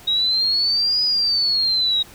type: exponential two-way sweep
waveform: sine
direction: up then down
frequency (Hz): 3800 to 4978 to 3800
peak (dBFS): -16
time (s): 0.07-2.03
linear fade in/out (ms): 10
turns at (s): 1.03
effects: pink hiss -44 dBFS RMS until 2.14 s